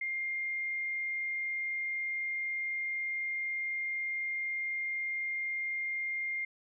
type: tone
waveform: sine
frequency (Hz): 2114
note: C7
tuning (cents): +17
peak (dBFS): -32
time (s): 0.01-6.45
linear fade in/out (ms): 5
effects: none